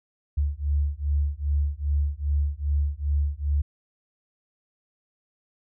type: beating tone pair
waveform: sine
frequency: 71.2 / 73.7 Hz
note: C#2 / D2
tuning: +47 / +7 cents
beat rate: 2.5 Hz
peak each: -25 dBFS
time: 0.37-3.62 s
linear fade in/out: 10 ms
effects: none